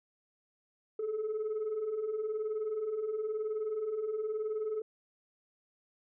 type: beating tone pair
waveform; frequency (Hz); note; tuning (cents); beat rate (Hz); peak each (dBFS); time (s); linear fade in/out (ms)
sine; 415.3 / 434.3; G#4 / A4; 0 / -23; 19; -38 / -31; 0.99-4.82; 5
effects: tanh soft clip ceiling -29 dBFS